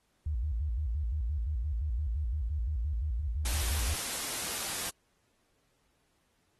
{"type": "tone with vibrato", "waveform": "sine", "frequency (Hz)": 65.41, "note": "C2", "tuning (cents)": 0, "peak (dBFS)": -29, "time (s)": [0.26, 3.94], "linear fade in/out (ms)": 5, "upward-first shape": "square", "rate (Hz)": 5.8, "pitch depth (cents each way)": 250}
{"type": "noise", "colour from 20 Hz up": "white", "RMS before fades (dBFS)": -35, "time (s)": [3.45, 4.9], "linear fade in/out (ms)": 5}
{"effects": ["pink hiss -74 dBFS RMS until 6.59 s", "AAC 32 kbps"]}